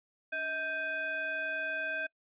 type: tone with frequency modulation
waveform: sine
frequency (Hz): 1568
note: G6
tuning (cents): 0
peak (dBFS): -32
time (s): 0.32-2.07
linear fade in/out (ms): 10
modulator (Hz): 929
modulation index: 0.86
effects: noise-tail reverb RT60 0.1 s tail -24 dB re dry + resampled to 8000 Hz